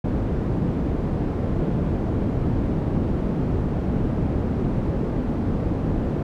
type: low-pass noise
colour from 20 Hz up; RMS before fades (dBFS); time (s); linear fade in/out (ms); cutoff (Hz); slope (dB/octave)
white; -23; 0.04-6.23; 5; 250; 12
effects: none